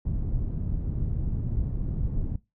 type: low-pass noise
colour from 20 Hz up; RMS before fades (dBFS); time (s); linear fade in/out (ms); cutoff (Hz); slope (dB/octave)
pink; -28; 0.05-2.36; 5; 150; 12
effects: noise-tail reverb RT60 0.2 s tail -19 dB re dry